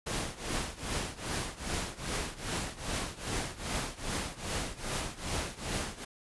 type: noise with tremolo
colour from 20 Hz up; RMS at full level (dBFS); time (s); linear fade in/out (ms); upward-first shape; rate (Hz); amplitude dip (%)
pink; -32; 0.06-6.05; 10; triangle; 2.5; 90
effects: resampled to 24000 Hz